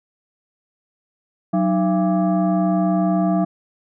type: tone with frequency modulation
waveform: sine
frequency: 185 Hz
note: F#3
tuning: in tune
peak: -15 dBFS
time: 1.53-3.45 s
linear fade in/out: 10 ms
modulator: 494 Hz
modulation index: 1.1
effects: none